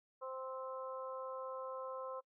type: harmonic tone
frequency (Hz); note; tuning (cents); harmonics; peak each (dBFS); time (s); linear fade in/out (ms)
261.5; C4; -1; 2 / 3 / 4 / 5; -44 / -57 / -47 / -51; 0.21-2.21; 20
effects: noise-tail reverb RT60 0.1 s tail -23 dB re dry